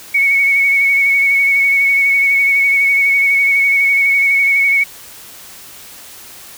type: tone with vibrato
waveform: sine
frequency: 2220 Hz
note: C#7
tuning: 2 cents sharp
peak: -9 dBFS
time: 0.14-4.84 s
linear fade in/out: 10 ms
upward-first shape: sine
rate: 12 Hz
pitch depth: 24 cents each way
effects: white hiss -36 dBFS RMS until 6.57 s